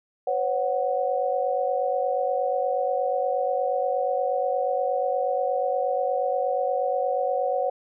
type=chord; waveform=sine; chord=B suspended second; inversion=none; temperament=equal with one note detuned; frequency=506 / 554.4 / 740 Hz; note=B4 / C#5 / F#5; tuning=+42 / 0 / 0 cents; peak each=-27 / -26 / -26 dBFS; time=0.27-7.7 s; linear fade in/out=5 ms; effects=none